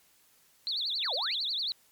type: tone with vibrato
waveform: sine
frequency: 3950 Hz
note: B7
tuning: in tune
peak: -29 dBFS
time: 0.67-1.72 s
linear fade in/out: 0 ms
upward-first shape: triangle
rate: 11 Hz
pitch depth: 300 cents each way
type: exponential two-way sweep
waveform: sine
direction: down then up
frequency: 3987 to 466.2 to 3987 Hz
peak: -35 dBFS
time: 1-1.37 s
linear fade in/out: 20 ms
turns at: 1.14 s
effects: white hiss -64 dBFS RMS until 1.91 s + MP3 96 kbps